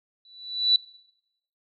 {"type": "tone with exponential growth", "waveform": "sine", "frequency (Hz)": 3959, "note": "B7", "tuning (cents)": 3, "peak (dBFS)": -13, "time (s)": [0.25, 0.76], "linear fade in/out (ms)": 2, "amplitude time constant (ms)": 110, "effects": ["noise-tail reverb RT60 0.8 s tail -21 dB re dry"]}